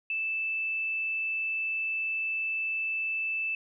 sine tone, 2637 Hz, E7, in tune, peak -28 dBFS, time 0.1-3.55 s, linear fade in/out 2 ms, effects none

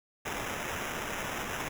white noise with sample-and-hold, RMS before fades -36 dBFS, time 0.25-1.69 s, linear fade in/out 10 ms, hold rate 4410 Hz, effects none

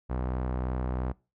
sawtooth tone with low-pass filter, 63 Hz, B1, 35 cents sharp, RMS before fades -31 dBFS, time 0.09-1.13 s, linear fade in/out 20 ms, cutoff 1100 Hz, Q 1.1, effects noise-tail reverb RT60 0.3 s tail -23 dB re dry

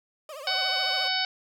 30% pulse tone with vibrato, 577 Hz, D5, 31 cents flat, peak -35 dBFS, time 0.29-1.08 s, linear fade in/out 2 ms, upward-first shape triangle, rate 14 Hz, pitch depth 200 cents each way
harmonic tone, 750 Hz, F#5, 23 cents sharp, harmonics 1 / 2 / 3 / 4 / 5 / 6 / 7, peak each -32 / -32 / -32 / -32 / -32 / -32 / -32 dBFS, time 0.47-1.25 s, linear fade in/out 2 ms
effects none

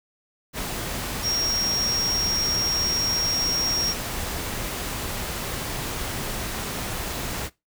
sine tone in noise, 5588 Hz, F8, in tune, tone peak -22 dBFS, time 1.22-3.95 s, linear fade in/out 50 ms, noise pink, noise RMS -30 dBFS, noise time 0.53-7.5 s, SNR +5 dB, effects noise-tail reverb RT60 0.2 s tail -19 dB re dry

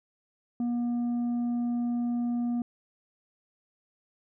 sine tone with tanh clipping, 239.7 Hz, A#3, 48 cents sharp, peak -27 dBFS, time 0.6-2.62 s, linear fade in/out 2 ms, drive 4 dB, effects none

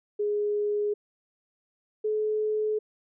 sine tone pair in turn, 415.3 / 428.5 Hz, G#4 / A4, 0 / -46 cents, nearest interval minor second, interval 54 cents, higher second, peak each -24 dBFS, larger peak neither, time 0.19-0.94 / 2.04-2.79 s, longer neither, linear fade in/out 10 ms, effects none

